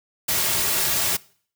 white noise with comb filter, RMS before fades -22 dBFS, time 0.28-1.17 s, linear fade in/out 10 ms, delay 3.9 ms, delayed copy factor -0.55, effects noise-tail reverb RT60 0.5 s tail -22 dB re dry

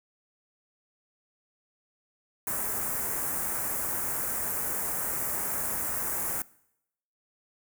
white band-stop noise, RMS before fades -31 dBFS, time 2.47-6.42 s, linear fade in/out 2 ms, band 1800 to 7700 Hz, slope 24 dB/octave, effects noise-tail reverb RT60 0.8 s tail -22 dB re dry

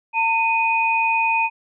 sine tone pair together, 904.7 / 2489 Hz, A5 / D#7, +48 / 0 cents, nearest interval octave + tritone, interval 1752 cents, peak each -19 dBFS, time 0.13-1.5 s, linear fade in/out 50 ms, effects none

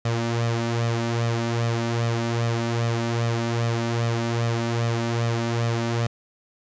sawtooth tone with flanger, 116.5 Hz, A#2, 1 cent flat, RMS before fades -24 dBFS, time 0.05-6.07 s, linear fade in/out 5 ms, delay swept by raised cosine 1.6 to 3.4 ms, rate 2.5 Hz, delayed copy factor +0.6, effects resampled to 16000 Hz + 9-bit

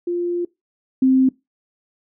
sine tone pair in turn, 349.2 / 261.6 Hz, F4 / C4, 0 / 0 cents, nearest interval perfect fourth, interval 500 cents, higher first, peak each -19 / -11 dBFS, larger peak second, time 0.07-0.45 / 1.02-1.29 s, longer first, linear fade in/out 5 ms, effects noise-tail reverb RT60 0.2 s tail -22 dB re dry

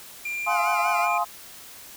triangle tone with pitch glide, 2386 to 2401 Hz, D7 to D7, +27 to +38 cents, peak -26 dBFS, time 0.25-1.18 s, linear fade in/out 5 ms, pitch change +11 cents, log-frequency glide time 0.63-0.99 s
sine chord, F minor seventh, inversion none, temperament just, 698.5 / 838.1 / 1047.7 / 1257.2 Hz, F5 / Ab5 / C6 / Eb6, 0 / +16 / +2 / +18 cents, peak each -26 / -27 / -26 / -29 dBFS, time 0.46-1.25 s, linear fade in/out 20 ms
20% pulse tone with vibrato, 715 Hz, F5, 41 cents sharp, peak -26 dBFS, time 0.47-1.09 s, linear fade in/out 50 ms, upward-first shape sine, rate 5.3 Hz, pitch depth 100 cents each way
effects white hiss -44 dBFS RMS until 1.96 s

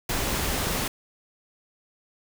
pink noise, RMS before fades -27 dBFS, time 0.09-0.88 s, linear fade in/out 5 ms
clicks, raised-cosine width 3 ms, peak -21 dBFS, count 2, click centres 0.67 / 0.733 s
effects none

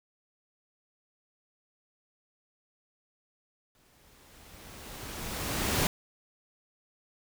pink noise with exponential growth, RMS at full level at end -26 dBFS, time 3.75-5.87 s, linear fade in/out 1 ms, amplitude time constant 460 ms, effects none

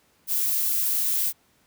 violet noise with high-pass filter sweep, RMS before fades -24 dBFS, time 0.27-1.33 s, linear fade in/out 50 ms, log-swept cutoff 260 to 2000 Hz, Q 1.2, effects pink hiss -63 dBFS RMS until 1.66 s + high-pass 80 Hz 12 dB/octave

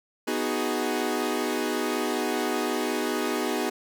sawtooth chord, G# minor seventh, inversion first, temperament equal, 246.9 / 311.1 / 370 / 415.3 Hz, B3 / D#4 / F#4 / G#4, 0 / 0 / 0 / 0 cents, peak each -27 dBFS, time 0.27-3.7 s, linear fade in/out 10 ms, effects none

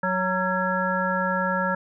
harmonic tone with a mistuned harmonic, 185 Hz, F#3, in tune, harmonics 1 / 3 / 5 / 7 / 9, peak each -28 / -28 / -28 / -28 / -28 dBFS, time 0.03-1.75 s, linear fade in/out 5 ms, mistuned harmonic 7, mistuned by +84 cents, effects none

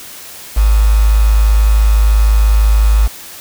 sine tone with quantisation, 53 Hz, G#1, 36 cents sharp, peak -6 dBFS, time 0.56-3.08 s, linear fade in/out 20 ms, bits 4, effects white hiss -32 dBFS RMS until 3.4 s

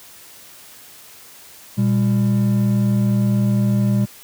triangle tone pair together, 119.7 / 199.57 Hz, A#2 / G3, +46 / +31 cents, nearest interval major sixth, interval 885 cents, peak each -15 dBFS, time 1.77-4.06 s, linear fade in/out 20 ms, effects white hiss -43 dBFS RMS until 4.23 s + high-pass 60 Hz 12 dB/octave

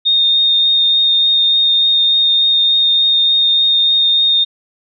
sine tone with vibrato, 3675 Hz, A#7, 25 cents flat, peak -9 dBFS, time 0.05-4.45 s, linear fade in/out 20 ms, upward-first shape triangle, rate 3.4 Hz, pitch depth 13 cents each way, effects none

